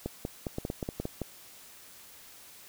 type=clicks; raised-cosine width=2 ms; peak=-19 dBFS; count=11; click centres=0.06 / 0.251 / 0.468 / 0.584 / 0.651 / 0.701 / 0.828 / 0.889 / 1 / 1.054 / 1.217 s; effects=white hiss -52 dBFS RMS until 2.68 s